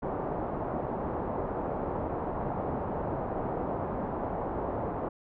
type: low-pass noise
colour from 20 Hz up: white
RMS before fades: -33 dBFS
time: 0.02-5.09 s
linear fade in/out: 10 ms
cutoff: 880 Hz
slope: 24 dB/octave
effects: none